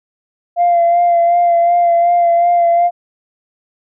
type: tone with vibrato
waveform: sine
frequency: 691 Hz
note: F5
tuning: 19 cents flat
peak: -7 dBFS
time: 0.56-2.91 s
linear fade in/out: 50 ms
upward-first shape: sine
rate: 2.7 Hz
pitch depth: 24 cents each way
effects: tanh soft clip ceiling -5 dBFS